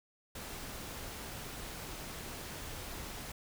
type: noise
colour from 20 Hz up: pink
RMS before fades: -44 dBFS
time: 0.35-3.32 s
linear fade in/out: 5 ms
effects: none